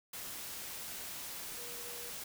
sine tone in noise, 480 Hz, B4, 49 cents flat, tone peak -52 dBFS, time 1.57-2.1 s, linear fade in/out 5 ms, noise white, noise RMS -44 dBFS, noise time 0.13-2.24 s, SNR -11 dB, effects none

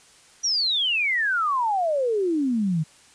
sine exponential sweep, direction down, 5920 to 149.8 Hz, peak -20 dBFS, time 0.43-2.84 s, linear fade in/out 20 ms, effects white hiss -53 dBFS RMS until 3.14 s + resampled to 22050 Hz

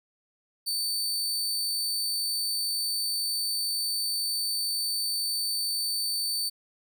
sawtooth tone, 4551 Hz, C#8, 45 cents sharp, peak -24 dBFS, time 0.66-6.5 s, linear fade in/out 20 ms, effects none

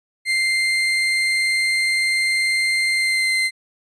35% pulse tone with pitch glide, 2093 to 2073 Hz, C7 to C7, 0 to -17 cents, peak -15 dBFS, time 0.25-3.51 s, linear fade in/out 50 ms, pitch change -17 cents, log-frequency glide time 2.94-3.31 s, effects resampled to 22050 Hz

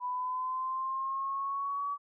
sine linear sweep, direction up, 987.8 to 1143 Hz, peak -31 dBFS, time 0-1.98 s, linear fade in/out 50 ms, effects none

